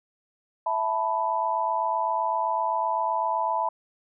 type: chord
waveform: sine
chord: E suspended fourth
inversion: none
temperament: equal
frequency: 659.3 / 880 / 987.8 Hz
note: E5 / A5 / B5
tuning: 0 / 0 / 0 cents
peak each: -30 / -27 / -26 dBFS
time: 0.66-3.69 s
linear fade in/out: 5 ms
effects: none